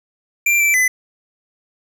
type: tone with pitch steps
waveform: square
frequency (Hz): 2367 / 2333 / 2013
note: D7 / D7 / B6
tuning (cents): +13 / -12 / +33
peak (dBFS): -13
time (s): 0.46-0.88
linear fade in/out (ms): 5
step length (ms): 140
effects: none